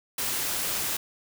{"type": "noise", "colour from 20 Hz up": "white", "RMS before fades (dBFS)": -29, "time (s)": [0.18, 0.97], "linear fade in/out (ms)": 5, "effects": []}